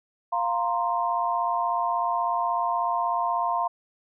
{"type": "chord", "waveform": "sine", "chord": "F suspended fourth", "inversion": "none", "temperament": "just", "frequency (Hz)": [698.5, 931.3, 1047.7], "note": ["F5", "Bb5", "C6"], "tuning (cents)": [0, -2, 2], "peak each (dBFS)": -27, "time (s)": [0.32, 3.68], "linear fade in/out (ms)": 10, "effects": []}